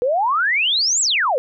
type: exponential two-way sweep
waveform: sine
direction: up then down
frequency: 471.9 to 7902 to 471.9 Hz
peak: -15 dBFS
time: 0.02-1.38 s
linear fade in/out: 0 ms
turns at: 1.01 s
effects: none